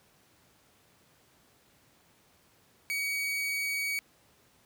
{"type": "tone", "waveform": "40% pulse", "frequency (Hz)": 2256, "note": "C#7", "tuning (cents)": 30, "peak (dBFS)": -29, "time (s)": [2.9, 3.99], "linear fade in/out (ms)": 0, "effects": ["pink hiss -64 dBFS RMS until 4.65 s", "high-pass 80 Hz 12 dB/octave"]}